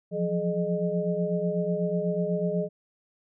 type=tone cluster; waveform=sine; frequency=171.8 / 179.9 / 423.9 / 612 Hz; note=F3 / F#3 / G#4 / D#5; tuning=-28 / -48 / +35 / -29 cents; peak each=-30 dBFS; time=0.11-2.69 s; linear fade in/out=50 ms; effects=none